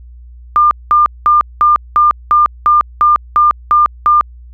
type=tone bursts; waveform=sine; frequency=1200 Hz; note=D6; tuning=37 cents sharp; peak=-5 dBFS; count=11; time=0.56-4.21 s; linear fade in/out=0 ms; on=150 ms; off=200 ms; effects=added 60 Hz sine -32 dBFS peak until 4.53 s